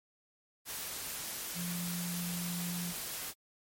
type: tone in noise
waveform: sine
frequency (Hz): 174.61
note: F3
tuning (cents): 0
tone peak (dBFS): -36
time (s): 1.54-2.94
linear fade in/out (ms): 50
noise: white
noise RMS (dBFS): -40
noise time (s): 0.65-3.34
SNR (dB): +1
effects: MP3 64 kbps